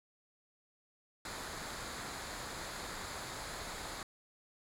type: noise with comb filter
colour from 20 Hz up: pink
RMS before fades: -43 dBFS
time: 1.25-4.03 s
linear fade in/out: 2 ms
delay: 0.35 ms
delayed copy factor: -0.5
effects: low-pass 10000 Hz 12 dB/octave